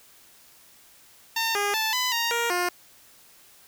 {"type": "tone with pitch steps", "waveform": "10% pulse", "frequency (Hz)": [907, 407.7, 878, 1003, 932, 469.5, 355], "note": ["A#5", "G#4", "A5", "B5", "A#5", "A#4", "F4"], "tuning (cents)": [-48, -32, -4, 26, -1, 12, 28], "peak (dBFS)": -15, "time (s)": [1.36, 2.69], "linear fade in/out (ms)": 5, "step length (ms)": 190, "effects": ["white hiss -54 dBFS RMS until 3.67 s"]}